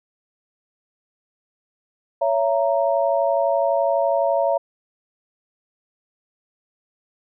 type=chord; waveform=sine; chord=A# diminished; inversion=first; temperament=just; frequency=559.4 / 671.3 / 932.3 Hz; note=C#5 / E5 / A#5; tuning=+16 / +31 / 0 cents; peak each=-20 / -20 / -25 dBFS; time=2.21-4.58 s; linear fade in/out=10 ms; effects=none